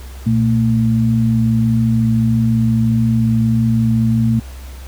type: tone pair together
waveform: sine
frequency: 118.98 / 224.6 Hz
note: A#2 / A3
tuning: +36 / +36 cents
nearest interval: major seventh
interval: 1100 cents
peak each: -14 dBFS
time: 0.26-4.4 s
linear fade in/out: 10 ms
effects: added 65 Hz sine -29 dBFS peak until 4.87 s + pink hiss -41 dBFS RMS until 4.87 s